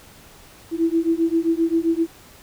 sine beating tone pair, 326.8 / 334.4 Hz, E4 / E4, -15 / +25 cents, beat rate 7.6 Hz, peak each -20 dBFS, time 0.71-2.07 s, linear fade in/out 50 ms, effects pink hiss -47 dBFS RMS until 2.42 s

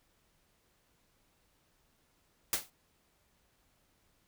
white noise with exponential decay, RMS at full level -27 dBFS, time 2.53-2.7 s, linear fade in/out 1 ms, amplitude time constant 35 ms, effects pink hiss -72 dBFS RMS until 4.27 s

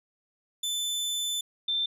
sawtooth / sine tone pair in turn, 3520 / 3563 Hz, A7 / A7, 0 / +21 cents, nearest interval unison, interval 21 cents, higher second, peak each -25 dBFS, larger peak neither, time 0.63-1.41 / 1.68-1.86 s, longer first, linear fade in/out 5 ms, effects resampled to 32000 Hz

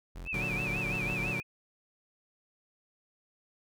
40% pulse tone bursts, 44 Hz, F1, 14 cents sharp, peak -39 dBFS, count 7, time 0.15-1.312 s, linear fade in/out 10 ms, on 130 ms, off 42 ms
sine tone with vibrato, 2492 Hz, D#7, 2 cents sharp, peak -32 dBFS, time 0.25-1.43 s, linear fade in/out 50 ms, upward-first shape sine, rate 6 Hz, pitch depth 120 cents each way
sawtooth chord, Bb augmented, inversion none, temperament equal, 116.54 / 146.83 / 185 Hz, Bb2 / D3 / F#3, 0 / 0 / 0 cents, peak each -35 dBFS, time 0.34-1.4 s, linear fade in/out 0 ms
effects none

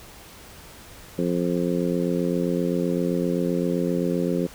harmonic tone, 87.7 Hz, F2, 8 cents sharp, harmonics 2 / 3 / 4 / 5 / 6, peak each -25 / -27 / -28 / -29 / -30 dBFS, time 1.18-4.47 s, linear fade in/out 10 ms, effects pink hiss -45 dBFS RMS until 4.54 s

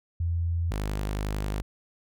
sine / sawtooth tone pair in turn, 84.7 / 51.1 Hz, E2 / G#1, +48 / -27 cents, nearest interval major sixth, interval 875 cents, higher first, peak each -24 dBFS, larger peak neither, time 0.2-0.71 / 0.71-1.62 s, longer second, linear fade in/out 5 ms, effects none

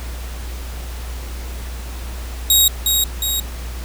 15% pulse tone with echo, 3787 Hz, A#7, 27 cents sharp, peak -3 dBFS, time 2.5-2.68 s, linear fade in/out 2 ms, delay 360 ms, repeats 2, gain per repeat -4 dB, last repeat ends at 3.4 s, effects added 60 Hz sine -26 dBFS peak until 3.84 s + pink hiss -36 dBFS RMS until 3.84 s

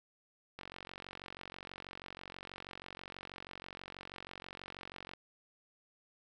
click train, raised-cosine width 0.3 ms, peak -29 dBFS, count 211, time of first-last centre 0.59-5.135 s, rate 46.2 Hz, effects none

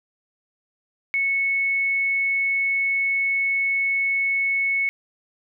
sine tone, 2205 Hz, C#7, 10 cents flat, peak -19 dBFS, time 1.14-4.89 s, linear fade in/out 0 ms, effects none

